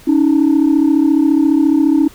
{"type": "tone pair together", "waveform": "sine", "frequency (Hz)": [281.2, 315.7], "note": ["C#4", "D#4"], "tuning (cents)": [25, 25], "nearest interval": "major second", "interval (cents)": 200, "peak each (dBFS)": -10, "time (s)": [0.07, 2.08], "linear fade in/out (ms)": 10, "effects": ["tanh soft clip ceiling -5 dBFS", "pink hiss -42 dBFS RMS until 2.14 s"]}